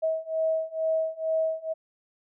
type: beating tone pair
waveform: sine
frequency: 640 / 642.2 Hz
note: D#5 / E5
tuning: +49 / -45 cents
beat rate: 2.2 Hz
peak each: -28 / -27 dBFS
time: 0.02-1.74 s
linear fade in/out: 20 ms
effects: none